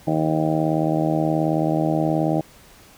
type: harmonic tone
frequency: 78.7 Hz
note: D#2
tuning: 20 cents sharp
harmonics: 2 / 3 / 4 / 5 / 6 / 7 / 8 / 9 / 10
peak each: -23 / -31 / -22 / -34 / -33 / -29 / -26 / -31 / -29 dBFS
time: 0.07-2.41 s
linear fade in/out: 5 ms
effects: pink hiss -49 dBFS RMS until 2.97 s